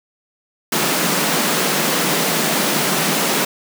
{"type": "high-pass noise", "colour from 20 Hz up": "pink", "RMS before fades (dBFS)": -18, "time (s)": [0.72, 3.45], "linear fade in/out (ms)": 5, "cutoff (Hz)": 150, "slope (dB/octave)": 96, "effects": []}